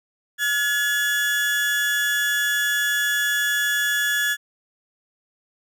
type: tone pair together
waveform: 35% pulse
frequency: 1431.8 / 1700 Hz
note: F6 / G#6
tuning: +43 / +40 cents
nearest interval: minor third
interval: 297 cents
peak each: -28 / -18 dBFS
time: 0.38-4.37 s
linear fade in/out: 50 ms
effects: none